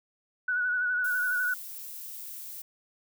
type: tone with vibrato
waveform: sine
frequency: 1476 Hz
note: F#6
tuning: 5 cents flat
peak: -25 dBFS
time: 0.48-1.54 s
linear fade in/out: 5 ms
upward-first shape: sine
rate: 12 Hz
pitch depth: 38 cents each way
type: noise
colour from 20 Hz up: violet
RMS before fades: -41 dBFS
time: 1.04-2.62 s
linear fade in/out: 5 ms
effects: none